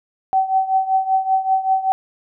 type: tone with tremolo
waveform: sine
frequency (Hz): 764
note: G5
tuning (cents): -45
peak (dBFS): -11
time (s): 0.33-1.92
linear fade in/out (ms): 0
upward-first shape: triangle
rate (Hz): 5.2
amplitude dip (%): 85
effects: none